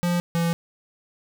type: tone pair in turn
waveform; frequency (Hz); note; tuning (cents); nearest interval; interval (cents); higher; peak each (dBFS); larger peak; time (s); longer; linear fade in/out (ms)
square; 174.9 / 168.71; F3 / E3; +3 / +40; minor second; 63; first; -21; neither; 0.03-0.2 / 0.35-0.53; second; 0
effects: none